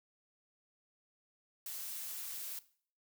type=noise; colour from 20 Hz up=blue; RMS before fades=-43 dBFS; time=1.66-2.59 s; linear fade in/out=2 ms; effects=noise-tail reverb RT60 0.5 s tail -18 dB re dry

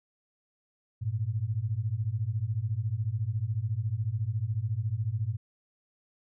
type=beating tone pair; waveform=sine; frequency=101.6 / 115.6 Hz; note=G#2 / A#2; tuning=-38 / -14 cents; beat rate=14 Hz; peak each=-31 / -30 dBFS; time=1.01-5.37 s; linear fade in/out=20 ms; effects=none

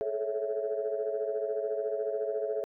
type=chord; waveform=sine; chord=A major seventh; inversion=third; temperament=equal with one note detuned; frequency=426 / 440 / 554.4 / 659.3 Hz; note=G#4 / A4 / C#5 / E5; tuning=+44 / 0 / 0 / 0 cents; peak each=-33 / -35 / -35 / -35 dBFS; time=0.01-2.64 s; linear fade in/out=0 ms; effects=tanh soft clip ceiling -20 dBFS

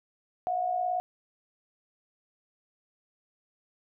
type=tone pair together; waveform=sine; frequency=667 / 725.1 Hz; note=E5 / F#5; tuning=+20 / -35 cents; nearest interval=minor second; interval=145 cents; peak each=-34 / -27 dBFS; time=0.47-1 s; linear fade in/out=0 ms; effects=none

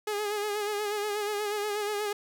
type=tone with vibrato; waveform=sawtooth; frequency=416.2 Hz; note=G#4; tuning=4 cents sharp; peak=-25 dBFS; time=0.07-2.13 s; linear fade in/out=5 ms; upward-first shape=sine; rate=8.3 Hz; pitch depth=45 cents each way; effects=none

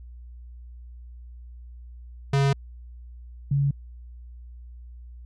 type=tone pair in turn; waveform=square / sine; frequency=138.59 / 140.44 Hz; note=C#3 / C#3; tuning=0 / +23 cents; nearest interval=unison; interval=23 cents; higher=second; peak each=-19 dBFS; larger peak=neither; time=2.33-2.53 / 3.51-3.71 s; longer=neither; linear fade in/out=5 ms; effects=added 60 Hz sine -40 dBFS peak until 5.25 s + low-pass 6000 Hz 12 dB/octave

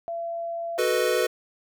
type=tone; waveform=sine; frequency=676 Hz; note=E5; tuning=43 cents sharp; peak=-28 dBFS; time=0.08-0.78 s; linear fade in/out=0 ms
type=chord; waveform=square; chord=B dominant seventh; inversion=second; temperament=equal; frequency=370 / 440 / 493.9 / 622.3 Hz; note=F#4 / A4 / B4 / D#5; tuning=0 / 0 / 0 / 0 cents; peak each=-28 / -28 / -25 / -30 dBFS; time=0.78-1.27 s; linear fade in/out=10 ms
effects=none

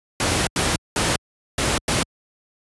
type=noise bursts at uneven times; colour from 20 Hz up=pink; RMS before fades=-20 dBFS; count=5; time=0.2-0.47 / 0.56-0.76 / 0.96-1.16 / 1.58-1.78 / 1.88-2.03 s; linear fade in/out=2 ms; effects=high-pass 60 Hz 12 dB/octave + resampled to 24000 Hz

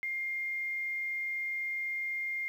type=tone with quantisation; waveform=sine; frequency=2116 Hz; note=C7; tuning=19 cents sharp; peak=-32 dBFS; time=0.03-2.48 s; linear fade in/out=0 ms; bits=10; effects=none

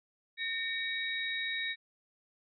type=tone cluster; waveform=sine; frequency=1828 / 2268 / 3807 Hz; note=A#6 / C#7 / A#7; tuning=-34 / +39 / +36 cents; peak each=-36 / -38 / -37 dBFS; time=0.37-1.76 s; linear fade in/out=50 ms; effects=none

